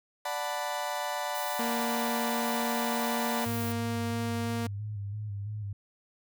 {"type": "chord", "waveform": "35% pulse", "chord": "B minor seventh", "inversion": "first", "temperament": "equal", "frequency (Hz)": [587.3, 740, 880, 987.8], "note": ["D5", "F#5", "A5", "B5"], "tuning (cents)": [0, 0, 0, 0], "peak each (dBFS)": -35, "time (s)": [0.25, 3.45], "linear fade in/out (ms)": 5}
{"type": "noise", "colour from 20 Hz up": "violet", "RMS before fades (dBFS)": -40, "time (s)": [1.35, 3.72], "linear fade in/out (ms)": 0}
{"type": "tone", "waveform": "sawtooth", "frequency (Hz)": 233.1, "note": "A#3", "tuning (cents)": 0, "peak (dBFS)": -27, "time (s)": [1.59, 4.67], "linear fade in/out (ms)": 5}
{"type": "tone with vibrato", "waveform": "sine", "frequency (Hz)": 103.3, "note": "G#2", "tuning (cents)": -9, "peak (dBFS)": -33, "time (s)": [3.46, 5.73], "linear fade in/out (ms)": 5, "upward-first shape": "square", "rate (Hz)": 3, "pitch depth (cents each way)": 47}
{"effects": []}